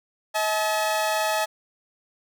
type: tone pair together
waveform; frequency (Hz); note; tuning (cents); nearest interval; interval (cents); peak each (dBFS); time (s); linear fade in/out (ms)
sawtooth; 638 / 858.5; D#5 / A5; +43 / -43; perfect fourth; 514; -21; 0.34-1.46; 20
effects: none